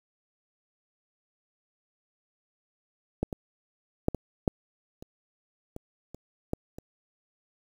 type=clicks; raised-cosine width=2 ms; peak=-13 / -20 / -9 / -18 / -9 / -29 / -25 / -28 / -14 / -27 dBFS; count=10; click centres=3.23 / 3.328 / 4.084 / 4.147 / 4.478 / 5.025 / 5.764 / 6.146 / 6.534 / 6.785 s; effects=8-bit